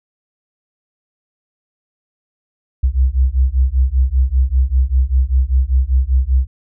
sine beating tone pair, 62.4 / 67.5 Hz, B1 / C#2, +19 / -45 cents, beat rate 5.1 Hz, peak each -14 dBFS, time 2.83-6.47 s, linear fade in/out 10 ms, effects none

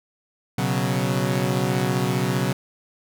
sawtooth chord, B suspended second, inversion none, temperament equal, 123.47 / 138.59 / 185 Hz, B2 / C#3 / F#3, 0 / 0 / 0 cents, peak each -21 dBFS, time 0.58-2.53 s, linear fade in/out 5 ms, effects none

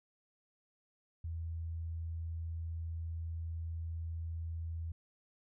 sine tone, 82.41 Hz, E2, in tune, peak -37 dBFS, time 1.24-4.92 s, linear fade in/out 5 ms, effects none

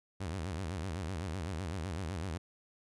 sawtooth tone with vibrato, 87.31 Hz, F2, in tune, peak -32 dBFS, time 0.2-2.38 s, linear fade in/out 10 ms, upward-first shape sine, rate 7.9 Hz, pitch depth 230 cents each way, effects resampled to 24000 Hz

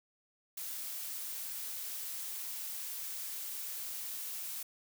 blue noise, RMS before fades -41 dBFS, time 0.57-4.63 s, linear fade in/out 5 ms, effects none

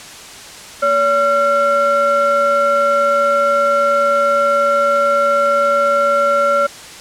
triangle ring-modulated tone, 400.4 Hz, G4, 37 cents sharp, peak -6 dBFS, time 0.82-6.67 s, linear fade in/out 10 ms, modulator 969 Hz, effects white hiss -34 dBFS RMS until 7 s + low-pass 8000 Hz 12 dB/octave

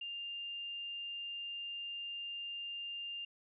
sine tone, 2800 Hz, F7, 4 cents sharp, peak -40 dBFS, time 0.01-3.25 s, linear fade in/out 5 ms, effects none

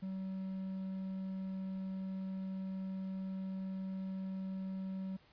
triangle tone, 190.1 Hz, F#3, 47 cents sharp, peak -36 dBFS, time 0.02-5.17 s, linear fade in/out 10 ms, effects pink hiss -66 dBFS RMS until 5.32 s + resampled to 11025 Hz

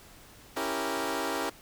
15% pulse chord, C# diminished seventh, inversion none, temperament equal, 277.2 / 329.6 / 392 / 466.2 Hz, C#4 / E4 / G4 / Bb4, 0 / 0 / 0 / 0 cents, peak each -29 dBFS, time 0.56-1.5 s, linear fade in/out 10 ms, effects pink hiss -53 dBFS RMS until 1.61 s

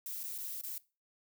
violet noise with dropouts, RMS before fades -41 dBFS, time 0.06-0.78 s, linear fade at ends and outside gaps 1 ms, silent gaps 0.233-0.238 / 0.38-0.384 / 0.612-0.636 s, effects noise-tail reverb RT60 0.3 s tail -20 dB re dry

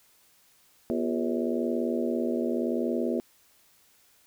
harmonic tone with a mistuned harmonic, 80.8 Hz, E2, 34 cents flat, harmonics 3 / 4 / 5 / 6 / 7 / 8, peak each -29 / -31 / -33 / -35 / -36 / -37 dBFS, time 0.9-3.2 s, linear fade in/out 0 ms, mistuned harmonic 4, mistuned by +120 cents, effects white hiss -62 dBFS RMS until 4.26 s

